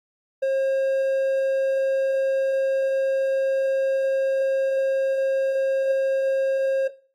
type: tone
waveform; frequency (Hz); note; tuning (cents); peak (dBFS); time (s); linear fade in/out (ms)
triangle; 537; C5; +45; -17; 0.42-6.88; 10
effects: noise-tail reverb RT60 0.4 s tail -17 dB re dry + AAC 48 kbps